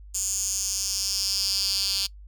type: tone with high-pass filter sweep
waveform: 10% pulse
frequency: 196 Hz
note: G3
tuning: in tune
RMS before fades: -27 dBFS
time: 0.14-2.07 s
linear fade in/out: 10 ms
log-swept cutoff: 7100 to 4200 Hz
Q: 4.7
effects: noise-tail reverb RT60 0.1 s tail -22 dB re dry + added 50 Hz sine -42 dBFS peak until 2.27 s